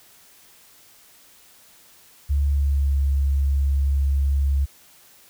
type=tone with pitch glide; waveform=sine; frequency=70.9 to 69.32 Hz; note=C#2 to C#2; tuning=+40 to +1 cents; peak=-17 dBFS; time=2.29-4.66 s; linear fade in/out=20 ms; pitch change=-39 cents; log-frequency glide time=2.47-2.95 s; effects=white hiss -52 dBFS RMS until 5.29 s